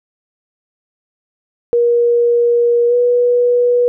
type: tone with pitch glide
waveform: sine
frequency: 475.3 to 486.7 Hz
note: A#4 to B4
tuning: +34 to -25 cents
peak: -9 dBFS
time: 1.73-3.88 s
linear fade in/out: 0 ms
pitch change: +41 cents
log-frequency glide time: 2.88-2.94 s
effects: none